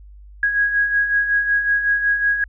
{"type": "beating tone pair", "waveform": "sine", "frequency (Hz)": [1648, 1653.4], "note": ["G#6", "G#6"], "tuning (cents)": [-14, -8], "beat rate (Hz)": 5.4, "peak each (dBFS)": [-24, -16], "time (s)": [0.43, 2.44], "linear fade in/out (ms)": 2, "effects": ["added 50 Hz sine -39 dBFS peak until 2.48 s"]}